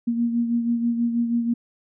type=beating tone pair; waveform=sine; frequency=234.5 / 240.7 Hz; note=A#3 / B3; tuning=+11 / -44 cents; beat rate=6.2 Hz; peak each=-20 / -29 dBFS; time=0.07-1.54 s; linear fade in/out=10 ms; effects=none